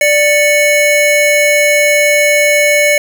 square tone pair together, 588.7 / 2217 Hz, D5 / C#7, +4 / 0 cents, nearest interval octave + major seventh, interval 2296 cents, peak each -11 dBFS, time 0.01-2.98 s, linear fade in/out 2 ms, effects none

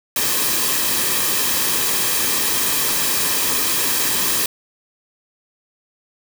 white noise with comb filter, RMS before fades -19 dBFS, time 0.16-4.46 s, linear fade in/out 2 ms, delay 1.4 ms, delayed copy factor -0.5, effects none

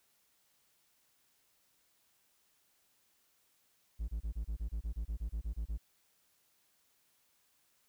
triangle tone bursts, 55 Hz, A1, in tune, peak -32 dBFS, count 15, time 3.99-5.779 s, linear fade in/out 20 ms, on 95 ms, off 26 ms, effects white hiss -73 dBFS RMS until 7.88 s

